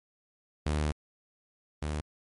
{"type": "tone pair in turn", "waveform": "sawtooth", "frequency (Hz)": [75.4, 75.4], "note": ["D2", "D2"], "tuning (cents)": [46, 46], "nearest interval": "unison", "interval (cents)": 0, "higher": "neither", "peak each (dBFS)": [-23, -27], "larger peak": "first", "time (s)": [[0.66, 0.92], [1.82, 2.01]], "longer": "first", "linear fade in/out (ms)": 5, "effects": ["MP3 48 kbps"]}